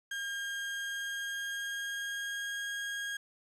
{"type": "tone with pitch glide", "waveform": "35% pulse", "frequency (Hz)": [1613, 1631.7], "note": ["G6", "G#6"], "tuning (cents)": [49, -31], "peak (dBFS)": -33, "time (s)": [0.11, 3.17], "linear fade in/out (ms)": 5, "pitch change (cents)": 20, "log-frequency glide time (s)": [0.67, 2.67], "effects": ["low-pass 10000 Hz 12 dB/octave", "10-bit"]}